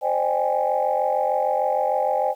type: chord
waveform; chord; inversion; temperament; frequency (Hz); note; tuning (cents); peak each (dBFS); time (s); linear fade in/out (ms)
sine; Ab major seventh; first; equal with one note detuned; 523.3 / 606.6 / 784 / 830.6; C5 / Eb5 / G5 / Ab5; 0 / -44 / 0 / 0; -24; 0.01-2.35; 50
effects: tanh soft clip ceiling -10 dBFS + 9-bit